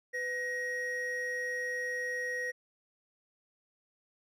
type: tone pair together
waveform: triangle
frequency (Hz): 500 / 1887.7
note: B4 / A#6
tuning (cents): +21 / +21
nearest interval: octave + major seventh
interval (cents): 2300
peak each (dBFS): -37 / -32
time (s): 0.13-2.52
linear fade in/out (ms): 20
effects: none